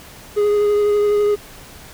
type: tone with vibrato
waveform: triangle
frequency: 414.4 Hz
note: G#4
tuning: 4 cents flat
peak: -11 dBFS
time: 0.36-1.36 s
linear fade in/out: 20 ms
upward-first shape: triangle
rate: 12 Hz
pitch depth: 17 cents each way
effects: pink hiss -40 dBFS RMS until 1.93 s